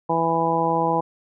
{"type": "harmonic tone", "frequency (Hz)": 165.2, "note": "E3", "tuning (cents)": 4, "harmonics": [1, 2, 3, 4, 5, 6], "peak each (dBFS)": [-28, -27, -25, -28, -23, -24], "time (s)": [0.09, 1.01], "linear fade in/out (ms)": 10, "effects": []}